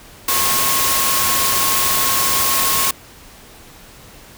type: tone in noise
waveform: sine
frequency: 1085 Hz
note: C#6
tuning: 37 cents flat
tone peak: -22 dBFS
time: 0.28-2.91 s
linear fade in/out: 5 ms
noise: white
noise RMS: -17 dBFS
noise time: 0.28-2.91 s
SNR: -8 dB
effects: pink hiss -42 dBFS RMS until 4.37 s